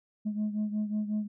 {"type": "beating tone pair", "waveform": "sine", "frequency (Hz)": [210.4, 215.9], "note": ["G#3", "A3"], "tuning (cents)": [23, -33], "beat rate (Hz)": 5.5, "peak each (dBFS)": [-28, -33], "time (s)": [0.25, 1.28], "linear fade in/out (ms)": 20, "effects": ["tanh soft clip ceiling -25 dBFS"]}